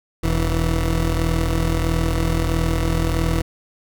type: tone pair together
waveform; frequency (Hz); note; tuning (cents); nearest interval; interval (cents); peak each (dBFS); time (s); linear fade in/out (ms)
20% pulse; 41.56 / 163.2; E1 / E3; +15 / -17; 2 octaves; 2368; -14 / -18; 0.23-3.42; 10
effects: none

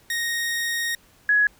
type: tone pair in turn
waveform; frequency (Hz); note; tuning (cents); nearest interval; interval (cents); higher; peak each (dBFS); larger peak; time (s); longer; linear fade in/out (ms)
sawtooth / sine; 1864.7 / 1678.2; A#6 / G#6; 0 / +18; major second; 182; first; -20 / -15; second; 0.1-0.95 / 1.29-1.47; first; 2
effects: pink hiss -56 dBFS RMS until 1.59 s

